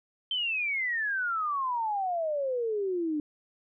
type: exponential sweep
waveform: sine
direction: down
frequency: 3136 to 292.7 Hz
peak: -27 dBFS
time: 0.31-3.2 s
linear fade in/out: 2 ms
effects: none